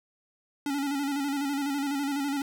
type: tone with vibrato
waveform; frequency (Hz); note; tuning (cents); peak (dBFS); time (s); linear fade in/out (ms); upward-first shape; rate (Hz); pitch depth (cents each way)
square; 281; C#4; +24; -28; 0.66-2.42; 2; square; 12; 46
effects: none